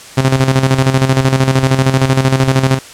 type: tone with tremolo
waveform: sawtooth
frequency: 132.4 Hz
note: C3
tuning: 21 cents sharp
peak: -3 dBFS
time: 0.17-2.79 s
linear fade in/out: 10 ms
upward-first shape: square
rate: 13 Hz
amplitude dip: 60%
effects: white hiss -34 dBFS RMS until 2.93 s + low-pass 9000 Hz 12 dB/octave